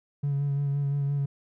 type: tone with vibrato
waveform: triangle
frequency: 141.3 Hz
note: C#3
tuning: 34 cents sharp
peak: -21 dBFS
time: 0.23-1.26 s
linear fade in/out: 10 ms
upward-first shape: sine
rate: 5.8 Hz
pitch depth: 23 cents each way
effects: tanh soft clip ceiling -20 dBFS